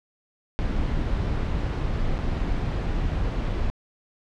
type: noise with dropouts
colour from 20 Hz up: brown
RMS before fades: -25 dBFS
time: 0.59-3.7 s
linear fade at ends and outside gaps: 0 ms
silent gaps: 2.181-2.189 s
effects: low-pass 4000 Hz 12 dB/octave